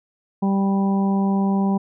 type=harmonic tone; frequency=196 Hz; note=G3; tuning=in tune; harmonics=1 / 2 / 3 / 4 / 5; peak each=-17 / -29 / -35 / -29 / -32 dBFS; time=0.42-1.78 s; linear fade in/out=10 ms; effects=none